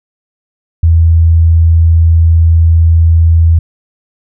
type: tone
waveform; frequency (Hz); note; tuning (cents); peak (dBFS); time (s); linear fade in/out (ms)
sine; 82.41; E2; 0; -3; 0.83-3.59; 5
effects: none